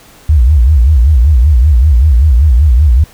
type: tone with vibrato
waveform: sine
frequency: 67.5 Hz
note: C#2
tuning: 45 cents flat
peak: -3 dBFS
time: 0.29-3.04 s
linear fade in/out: 5 ms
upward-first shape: sine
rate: 5.2 Hz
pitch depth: 280 cents each way
effects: pink hiss -40 dBFS RMS until 3.13 s